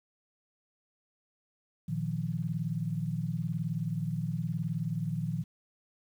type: chord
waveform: sine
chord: Bb suspended fourth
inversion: none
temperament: equal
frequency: 116.54 / 155.56 / 174.61 Hz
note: Bb2 / Eb3 / F3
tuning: 0 / 0 / 0 cents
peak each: -36 / -33 / -35 dBFS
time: 1.88-5.44 s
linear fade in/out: 10 ms
effects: 10-bit